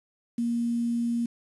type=tone with quantisation; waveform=sine; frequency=235.3 Hz; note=A#3; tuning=16 cents sharp; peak=-24 dBFS; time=0.38-1.26 s; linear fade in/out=5 ms; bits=8; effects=resampled to 24000 Hz